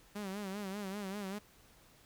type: tone with vibrato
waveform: sawtooth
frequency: 198.6 Hz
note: G3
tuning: 23 cents sharp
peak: -35 dBFS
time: 0.15-1.39 s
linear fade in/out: 10 ms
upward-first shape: sine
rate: 5.1 Hz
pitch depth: 94 cents each way
effects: pink hiss -63 dBFS RMS until 2.05 s